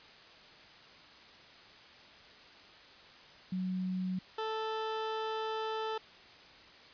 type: tone pair in turn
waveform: sine / 20% pulse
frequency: 185 / 440 Hz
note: F#3 / A4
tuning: 0 / 0 cents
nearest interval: octave + minor third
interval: 1500 cents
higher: second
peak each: -32 / -29 dBFS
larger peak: second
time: 3.52-4.19 / 4.38-5.98 s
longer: second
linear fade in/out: 5 ms
effects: white hiss -55 dBFS RMS until 6.93 s + resampled to 11025 Hz